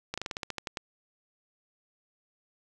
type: slowing click train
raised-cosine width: 0.2 ms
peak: -16 dBFS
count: 11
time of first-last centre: 0.14-0.772 s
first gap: 36 ms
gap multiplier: 1.12
effects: none